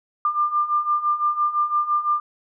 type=beating tone pair; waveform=sine; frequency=1192 / 1197.9 Hz; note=D6 / D6; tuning=+25 / +34 cents; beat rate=5.9 Hz; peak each=-24 / -20 dBFS; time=0.25-2.2 s; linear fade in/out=2 ms; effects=none